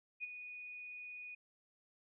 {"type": "tone with ADSR envelope", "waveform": "sine", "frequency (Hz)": 2471, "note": "D#7", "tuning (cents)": -13, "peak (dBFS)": -37, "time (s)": [0.2, 1.35], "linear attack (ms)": 37, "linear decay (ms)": 20, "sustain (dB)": -9, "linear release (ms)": 8, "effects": []}